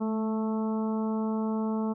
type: harmonic tone with a mistuned harmonic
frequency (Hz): 220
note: A3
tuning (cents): 0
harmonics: 1 / 2 / 3 / 4 / 5 / 6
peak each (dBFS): -27 / -35 / -41 / -39 / -43 / -47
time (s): 0-1.94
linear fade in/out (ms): 20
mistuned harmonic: 1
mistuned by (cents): -17
effects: none